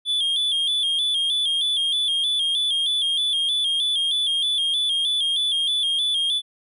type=tone with vibrato; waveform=triangle; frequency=3349 Hz; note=G#7; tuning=14 cents sharp; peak=-18 dBFS; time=0.05-6.42 s; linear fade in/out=50 ms; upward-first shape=square; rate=3.2 Hz; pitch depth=61 cents each way; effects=resampled to 32000 Hz